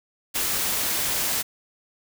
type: noise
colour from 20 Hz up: white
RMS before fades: -25 dBFS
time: 0.34-1.43 s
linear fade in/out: 20 ms
effects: none